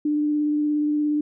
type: tone with vibrato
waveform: sine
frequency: 298 Hz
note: D4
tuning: 25 cents sharp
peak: -19 dBFS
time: 0.05-1.21 s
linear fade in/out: 5 ms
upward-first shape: triangle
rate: 17 Hz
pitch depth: 14 cents each way
effects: none